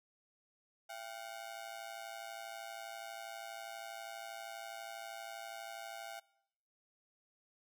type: ring-modulated tone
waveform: sawtooth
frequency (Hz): 734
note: F#5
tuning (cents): -14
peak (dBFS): -38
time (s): 0.89-6.2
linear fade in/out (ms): 10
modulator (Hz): 56.2
effects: noise-tail reverb RT60 0.8 s tail -22 dB re dry